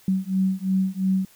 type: beating tone pair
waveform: sine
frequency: 188.2 / 191.1 Hz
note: F#3 / G3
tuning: +30 / -44 cents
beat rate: 2.9 Hz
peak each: -23 / -23 dBFS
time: 0.08-1.25 s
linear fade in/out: 2 ms
effects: white hiss -54 dBFS RMS until 1.35 s